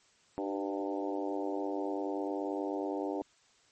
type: harmonic tone with a mistuned harmonic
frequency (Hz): 99.6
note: G2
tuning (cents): +28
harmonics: 3 / 4 / 5 / 6 / 7 / 8 / 9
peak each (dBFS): -36 / -38 / -40 / -42 / -43 / -44 / -45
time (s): 0.38-3.22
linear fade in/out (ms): 0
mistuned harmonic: 4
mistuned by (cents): -45
effects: white hiss -66 dBFS RMS until 3.71 s + MP3 32 kbps